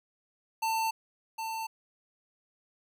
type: tone with echo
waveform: square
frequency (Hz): 894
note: A5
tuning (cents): +27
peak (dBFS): -28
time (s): 0.62-0.91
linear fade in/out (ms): 10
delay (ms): 760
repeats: 1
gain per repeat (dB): -6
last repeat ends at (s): 1.67
effects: none